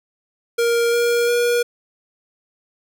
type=tone with pitch steps; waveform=square; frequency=468.7 / 473.9 / 479.1 Hz; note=A#4 / A#4 / A#4; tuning=+9 / +28 / +47 cents; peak=-16 dBFS; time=0.58-1.63 s; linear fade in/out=10 ms; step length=350 ms; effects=none